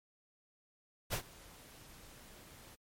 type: noise with ADSR envelope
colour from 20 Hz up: pink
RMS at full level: -34 dBFS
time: 1.1-2.76 s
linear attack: 32 ms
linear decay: 85 ms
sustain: -22 dB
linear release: 19 ms
effects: MP3 64 kbps